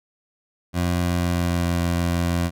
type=tone with pitch glide; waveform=20% pulse; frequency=87.9 to 86.24 Hz; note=F2 to F2; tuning=+12 to -21 cents; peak=-15 dBFS; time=0.73-2.51 s; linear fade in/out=50 ms; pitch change=-33 cents; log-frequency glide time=0.99-1.79 s; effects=none